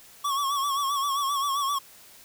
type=tone with vibrato; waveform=square; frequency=1117 Hz; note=C#6; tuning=13 cents sharp; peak=-25 dBFS; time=0.24-1.79 s; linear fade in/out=10 ms; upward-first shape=sine; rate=7.6 Hz; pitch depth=66 cents each way; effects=white hiss -51 dBFS RMS until 2.24 s